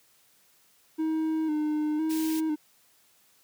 triangle tone with vibrato, 310 Hz, D#4, 6 cents flat, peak -23 dBFS, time 0.98-2.56 s, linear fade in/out 20 ms, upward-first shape square, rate 0.99 Hz, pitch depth 38 cents each way
white band-stop noise, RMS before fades -39 dBFS, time 2.09-2.41 s, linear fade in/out 20 ms, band 210 to 1900 Hz, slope 24 dB/octave
effects white hiss -63 dBFS RMS until 3.43 s + high-pass 80 Hz 12 dB/octave

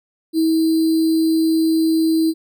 sine tone with sample-and-hold, 322.1 Hz, E4, 40 cents flat, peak -13 dBFS, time 0.33-2.34 s, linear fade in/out 50 ms, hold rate 4410 Hz, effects none

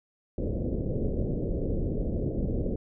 pink low-pass noise, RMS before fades -29 dBFS, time 0.38-2.76 s, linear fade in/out 2 ms, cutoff 550 Hz, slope 48 dB/octave, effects none

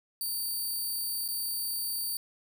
5% pulse tone with dropouts, 4608 Hz, D8, 34 cents flat, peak -24 dBFS, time 0.21-2.17 s, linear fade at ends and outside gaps 1 ms, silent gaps 1.279-1.286 s, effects none

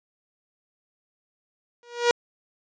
sawtooth tone with exponential growth, 478.2 Hz, A#4, 44 cents sharp, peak -10 dBFS, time 1.83-2.11 s, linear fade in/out 1 ms, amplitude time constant 60 ms, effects resampled to 16000 Hz

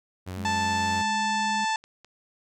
sawtooth tone with vibrato, 92.5 Hz, F#2, in tune, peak -29 dBFS, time 0.26-1.03 s, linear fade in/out 20 ms, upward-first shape sine, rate 12 Hz, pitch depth 29 cents each way
sine tone, 208 Hz, G#3, 3 cents sharp, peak -33 dBFS, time 0.37-1.65 s, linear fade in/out 10 ms
harmonic tone, 880 Hz, A5, in tune, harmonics 1 / 2 / 3 / 4 / 5 / 6 / 7 / 8 / 9, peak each -25 / -31 / -35 / -37 / -39 / -41 / -42 / -43 / -44 dBFS, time 0.45-1.76 s, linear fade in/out 2 ms
click train, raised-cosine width 0.2 ms, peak -32 dBFS, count 5, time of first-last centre 1.22-2.046 s, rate 4.84 Hz
effects none

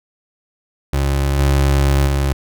30% pulse tone with level steps, 69.3 Hz, C#2, in tune, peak -12 / -9 / -12 dBFS, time 0.93-2.33 s, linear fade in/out 5 ms, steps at 1.38 / 2.06 s, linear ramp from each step 20 ms, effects none

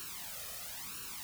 white noise with flanger, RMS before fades -44 dBFS, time 0-1.23 s, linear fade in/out 0 ms, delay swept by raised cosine 0.71 to 1.65 ms, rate 1 Hz, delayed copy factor +0.85, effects none

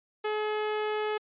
sawtooth tone, 425.8 Hz, G#4, 43 cents sharp, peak -24 dBFS, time 0.24-1.18 s, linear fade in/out 10 ms, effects resampled to 8000 Hz

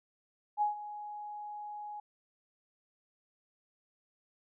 sine tone with ADSR envelope, 835 Hz, G#5, 9 cents sharp, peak -25 dBFS, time 0.57-2 s, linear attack 46 ms, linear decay 130 ms, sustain -15 dB, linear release 4 ms, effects none

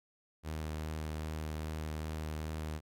sawtooth tone with vibrato, 77.78 Hz, D#2, in tune, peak -33 dBFS, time 0.43-2.81 s, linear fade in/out 50 ms, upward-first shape triangle, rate 2.5 Hz, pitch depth 14 cents each way, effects AAC 64 kbps

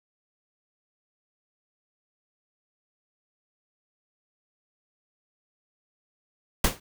pink noise with exponential decay, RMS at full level -17 dBFS, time 6.64-6.8 s, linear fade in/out 5 ms, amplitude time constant 34 ms, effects none

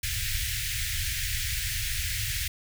pink band-stop noise, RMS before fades -30 dBFS, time 0.03-2.48 s, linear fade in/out 5 ms, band 120 to 1700 Hz, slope 48 dB/octave, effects none

